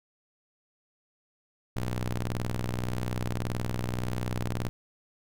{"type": "ring-modulated tone", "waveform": "sawtooth", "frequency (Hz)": 61.74, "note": "B1", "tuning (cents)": 0, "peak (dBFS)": -22, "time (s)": [1.76, 4.69], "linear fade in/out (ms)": 0, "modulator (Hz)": 51.3, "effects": []}